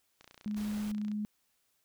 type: click train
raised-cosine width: 0.2 ms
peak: -35 dBFS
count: 28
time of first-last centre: 0.21-1.116 s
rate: 29.8 Hz
type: tone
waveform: sine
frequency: 210 Hz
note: G#3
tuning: 19 cents sharp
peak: -32 dBFS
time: 0.46-1.25 s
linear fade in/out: 0 ms
type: noise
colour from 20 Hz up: pink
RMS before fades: -48 dBFS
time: 0.56-0.92 s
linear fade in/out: 10 ms
effects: white hiss -75 dBFS RMS until 1.84 s